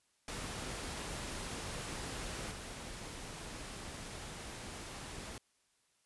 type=noise with level steps; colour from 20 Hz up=pink; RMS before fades=-42 / -46 dBFS; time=0.28-5.38 s; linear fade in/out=2 ms; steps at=2.51 s; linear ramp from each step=5 ms; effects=white hiss -75 dBFS RMS until 6.05 s + resampled to 24000 Hz